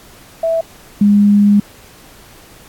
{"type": "tone pair in turn", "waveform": "sine", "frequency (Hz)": [657, 204.6], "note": ["E5", "G#3"], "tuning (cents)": [-6, -26], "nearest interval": "octave + minor sixth", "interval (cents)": 2020, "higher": "first", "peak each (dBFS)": [-12, -6], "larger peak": "second", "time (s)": [[0.43, 0.61], [1.01, 1.6]], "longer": "second", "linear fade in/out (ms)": 5, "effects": ["pink hiss -42 dBFS RMS until 2.68 s", "AAC 64 kbps"]}